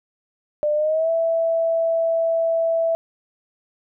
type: tone with pitch glide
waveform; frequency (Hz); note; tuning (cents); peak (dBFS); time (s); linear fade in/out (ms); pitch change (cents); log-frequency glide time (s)
sine; 598 to 659.7; D5 to E5; +31 to +1; -17; 0.63-2.95; 0; +170; 0.75-1.1
effects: none